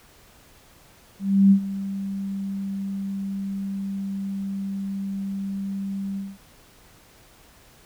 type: tone with ADSR envelope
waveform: sine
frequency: 196.1 Hz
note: G3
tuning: 1 cent sharp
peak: -10 dBFS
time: 1.19-6.38 s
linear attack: 320 ms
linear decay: 86 ms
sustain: -16 dB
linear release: 210 ms
effects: pink hiss -53 dBFS RMS until 7.85 s